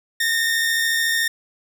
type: tone pair together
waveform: sawtooth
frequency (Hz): 1760 / 1833.7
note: A6 / A#6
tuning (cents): 0 / -29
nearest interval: minor second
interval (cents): 71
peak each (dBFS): -25 / -15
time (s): 0.2-1.28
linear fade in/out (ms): 5
effects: none